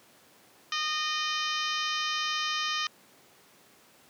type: harmonic tone with a mistuned harmonic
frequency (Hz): 614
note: D#5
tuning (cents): -23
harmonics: 2 / 3 / 4 / 5 / 6 / 7 / 8 / 9 / 10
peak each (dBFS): -33 / -36 / -37 / -34 / -38 / -41 / -40 / -40 / -43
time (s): 0.72-2.87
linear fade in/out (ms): 2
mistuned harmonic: 7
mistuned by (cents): -51
effects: pink hiss -58 dBFS RMS until 4.09 s + high-pass 200 Hz 12 dB/octave